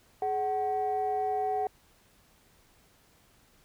sine tone pair together, 421.3 / 750.7 Hz, G#4 / F#5, +25 / +25 cents, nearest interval minor seventh, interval 1000 cents, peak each -31 / -27 dBFS, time 0.22-1.67 s, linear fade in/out 2 ms, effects tanh soft clip ceiling -22 dBFS + pink hiss -63 dBFS RMS until 3.64 s

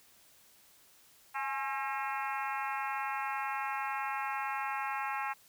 harmonic tone with a mistuned harmonic, 269.1 Hz, C4, 49 cents sharp, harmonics 3 / 4 / 5 / 6 / 7 / 8 / 9 / 10, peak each -37 / -39 / -41 / -43 / -44 / -45 / -46 / -47 dBFS, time 1.34-5.34 s, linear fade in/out 20 ms, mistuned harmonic 3, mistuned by +55 cents, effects white hiss -62 dBFS RMS until 5.48 s

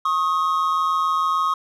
triangle tone pair together, 1089 / 1255.7 Hz, C#6 / D#6, -31 / +15 cents, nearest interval major second, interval 246 cents, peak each -19 dBFS, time 0.05-1.54 s, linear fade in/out 5 ms, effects none

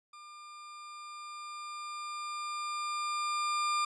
40% pulse tone with level ramp, 1200 Hz, D6, 37 cents sharp, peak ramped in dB -48 to -27 dBFS, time 0.13-3.85 s, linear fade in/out 5 ms, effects resampled to 22050 Hz

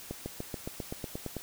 accelerating click train, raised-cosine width 2 ms, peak -22 dBFS, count 11, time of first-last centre 0.11-1.367 s, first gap 150 ms, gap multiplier 0.96, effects white hiss -47 dBFS RMS until 1.42 s

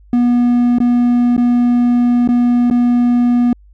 triangle tone with dropouts, 242.4 Hz, B3, 32 cents flat, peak -7 dBFS, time 0.13-3.53 s, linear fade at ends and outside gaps 2 ms, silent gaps 0.785-0.802 / 1.366-1.378 / 2.276-2.288 / 2.701-2.71 s, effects added 50 Hz sine -41 dBFS peak until 3.73 s

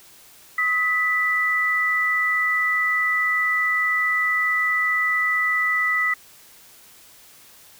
sine tone pair together, 1266.3 / 1975.5 Hz, D#6 / B6, +30 / 0 cents, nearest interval minor sixth, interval 770 cents, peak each -25 / -19 dBFS, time 0.58-6.14 s, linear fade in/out 5 ms, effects white hiss -49 dBFS RMS until 7.79 s

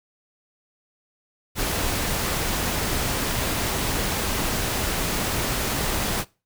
pink noise, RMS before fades -25 dBFS, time 1.55-6.25 s, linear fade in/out 50 ms, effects noise-tail reverb RT60 0.3 s tail -22 dB re dry

